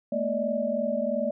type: tone cluster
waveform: sine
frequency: 217.4 / 238.1 / 583 / 626 Hz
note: A3 / A#3 / D5 / D#5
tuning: -21 / +37 / -13 / +10 cents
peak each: -32 / -32 / -27 / -32 dBFS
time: 0.12-1.31 s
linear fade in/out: 5 ms
effects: none